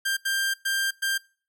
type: tone bursts at uneven times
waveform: sawtooth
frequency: 1587 Hz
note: G6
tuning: 21 cents sharp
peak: -20 dBFS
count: 4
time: 0.05-0.17 / 0.25-0.54 / 0.65-0.91 / 1.02-1.18 s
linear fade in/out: 10 ms
effects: noise-tail reverb RT60 0.4 s tail -24 dB re dry